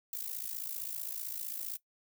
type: noise with amplitude modulation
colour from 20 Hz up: violet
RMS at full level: -36 dBFS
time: 0.13-1.77 s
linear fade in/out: 2 ms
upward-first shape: sine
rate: 55.5 Hz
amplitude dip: 80%
effects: noise-tail reverb RT60 0.1 s tail -18 dB re dry